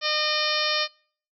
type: harmonic tone with a mistuned harmonic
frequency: 607 Hz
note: D#5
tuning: 43 cents flat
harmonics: 1 / 2 / 3 / 4 / 5 / 6 / 7 / 8 / 9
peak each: -31 / -31 / -31 / -31 / -31 / -31 / -31 / -31 / -31 dBFS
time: 0.01-0.88 s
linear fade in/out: 50 ms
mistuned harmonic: 3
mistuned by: +15 cents
effects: noise-tail reverb RT60 0.5 s tail -25 dB re dry